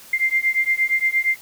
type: beating tone pair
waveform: sine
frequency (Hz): 2093 / 2101.6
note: C7 / C7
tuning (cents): 0 / +7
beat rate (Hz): 8.6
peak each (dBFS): -20 / -20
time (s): 0.13-1.36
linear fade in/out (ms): 5
effects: white hiss -44 dBFS RMS until 1.41 s